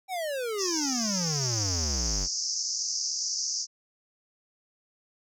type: exponential sweep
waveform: square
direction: down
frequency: 781 to 43.65 Hz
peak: -30 dBFS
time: 0.08-2.28 s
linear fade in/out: 50 ms
type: band-pass noise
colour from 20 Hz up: pink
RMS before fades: -31 dBFS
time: 0.57-3.67 s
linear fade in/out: 50 ms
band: 4900 to 6600 Hz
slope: 96 dB/octave
effects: none